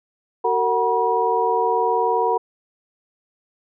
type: tone cluster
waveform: sine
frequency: 377.3 / 456.6 / 744 / 962 Hz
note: F#4 / A#4 / F#5 / B5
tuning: +34 / -36 / +9 / -46 cents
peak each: -26 / -21 / -24 / -20 dBFS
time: 0.44-2.38 s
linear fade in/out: 10 ms
effects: none